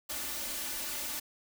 white noise with comb filter, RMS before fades -37 dBFS, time 0.09-1.2 s, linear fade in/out 10 ms, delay 3.4 ms, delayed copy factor +0.75, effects none

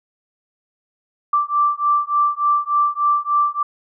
sine beating tone pair, 1171 / 1174.4 Hz, D6 / D6, -5 / 0 cents, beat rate 3.4 Hz, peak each -18 dBFS, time 1.33-3.63 s, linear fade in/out 5 ms, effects none

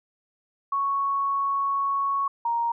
sine tone pair in turn, 1108.7 / 935.3 Hz, C#6 / A#5, 0 / +6 cents, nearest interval minor third, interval 294 cents, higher first, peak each -22 dBFS, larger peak neither, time 0.72-2.28 / 2.45-2.72 s, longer first, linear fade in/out 5 ms, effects none

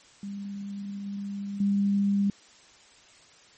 sine tone with level steps, 200.2 Hz, G3, 37 cents sharp, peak -33 / -31 / -21 dBFS, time 0.23-2.3 s, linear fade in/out 2 ms, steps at 1.06 / 1.6 s, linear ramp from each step 5 ms, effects white hiss -55 dBFS RMS until 3.57 s + MP3 32 kbps

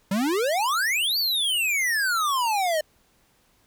square exponential two-way sweep, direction up then down, 185 to 4675 to 599 Hz, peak -22 dBFS, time 0.11-2.81 s, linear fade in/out 5 ms, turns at 1.18 s, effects pink hiss -63 dBFS RMS until 3.66 s

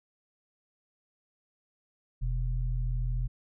sine tone pair together, 43.28 / 123.47 Hz, F1 / B2, -15 / 0 cents, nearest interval octave + tritone, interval 1815 cents, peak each -28 / -33 dBFS, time 2.21-3.28 s, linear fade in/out 20 ms, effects none

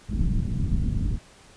pink low-pass noise, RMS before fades -24 dBFS, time 0.08-1.19 s, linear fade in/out 50 ms, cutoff 220 Hz, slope 24 dB/octave, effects pink hiss -52 dBFS RMS until 1.56 s + resampled to 22050 Hz

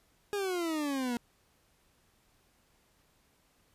40% pulse exponential sweep, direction down, 415.3 to 234.7 Hz, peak -30 dBFS, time 0.33-1.17 s, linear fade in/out 0 ms, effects pink hiss -69 dBFS RMS until 3.74 s + resampled to 32000 Hz

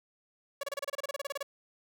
sawtooth tone bursts, 563 Hz, C#5, 27 cents sharp, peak -29 dBFS, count 16, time 0.61-1.429 s, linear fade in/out 5 ms, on 24 ms, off 29 ms, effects none

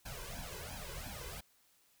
pink noise with flanger, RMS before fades -45 dBFS, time 0.05-1.41 s, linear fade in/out 10 ms, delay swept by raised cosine 1.2 to 2.02 ms, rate 2.9 Hz, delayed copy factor +1, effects white hiss -70 dBFS RMS until 2 s

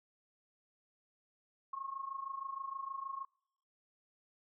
sine tone with amplitude modulation, 1084 Hz, C#6, 39 cents flat, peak -36 dBFS, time 1.73-3.25 s, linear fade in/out 5 ms, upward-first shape sine, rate 26.4 Hz, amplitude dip 80%, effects noise-tail reverb RT60 0.8 s tail -26 dB re dry

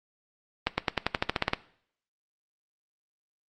accelerating click train, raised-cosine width 0.3 ms, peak -7 dBFS, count 12, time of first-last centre 0.67-1.534 s, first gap 110 ms, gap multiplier 0.93, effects noise-tail reverb RT60 0.6 s tail -18 dB re dry + Opus 24 kbps

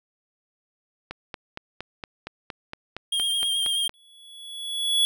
click train, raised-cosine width 0.3 ms, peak -17 dBFS, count 13, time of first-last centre 1.11-3.894 s, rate 4.31 Hz
square tone with vibrato, 3214 Hz, G7, 43 cents sharp, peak -23 dBFS, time 3.12-3.88 s, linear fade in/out 5 ms, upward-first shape triangle, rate 9.3 Hz, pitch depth 35 cents each way
square tone with exponential growth, 3385 Hz, G#7, 32 cents sharp, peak -17 dBFS, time 3.94-5.05 s, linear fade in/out 0 ms, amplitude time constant 240 ms
effects none

